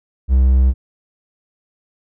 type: tone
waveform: triangle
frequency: 64.7 Hz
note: C2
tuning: 19 cents flat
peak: -7 dBFS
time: 0.28-0.74 s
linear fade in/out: 50 ms
effects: none